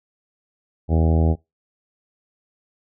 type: harmonic tone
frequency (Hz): 80.7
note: E2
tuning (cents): -36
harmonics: 1 / 2 / 3 / 4 / 5 / 6 / 7 / 8 / 9 / 10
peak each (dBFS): -16 / -22 / -26 / -28 / -30 / -32 / -33 / -34 / -35 / -36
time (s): 0.88-1.36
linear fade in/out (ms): 50
effects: noise-tail reverb RT60 0.2 s tail -22 dB re dry